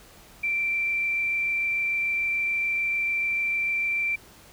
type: tone with frequency modulation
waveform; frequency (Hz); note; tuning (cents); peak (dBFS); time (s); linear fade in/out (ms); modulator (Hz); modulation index
sine; 2349; D7; 0; -23; 0.43-4.16; 10; 26.8; 0.59
effects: pink hiss -51 dBFS RMS until 4.52 s